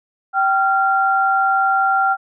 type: tone pair together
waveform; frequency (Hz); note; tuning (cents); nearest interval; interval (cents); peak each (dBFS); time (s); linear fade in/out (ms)
sine; 776 / 1382.7; G5 / F6; -18 / -18; minor seventh; 1000; -16; 0.33-2.17; 50
effects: none